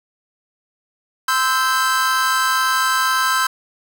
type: tone cluster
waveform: 45% pulse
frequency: 1032 / 1312 / 1574 Hz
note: C6 / E6 / G6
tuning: -24 / -9 / +7 cents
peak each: -20 dBFS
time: 1.28-3.47 s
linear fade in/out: 5 ms
effects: none